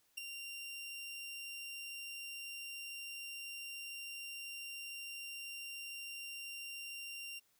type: tone with ADSR envelope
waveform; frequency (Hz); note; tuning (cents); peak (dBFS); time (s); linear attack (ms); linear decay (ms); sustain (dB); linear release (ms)
sawtooth; 2773; F7; -13; -33; 0.17-7.4; 11; 5; -8; 21
effects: white hiss -74 dBFS RMS until 7.59 s